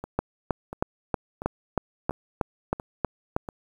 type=two click trains; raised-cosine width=1 ms; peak=-20 / -9 dBFS; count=6 / 11; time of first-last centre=0.04-3.488 / 0.19-3.365 s; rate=1.45 / 3.15 Hz; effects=8-bit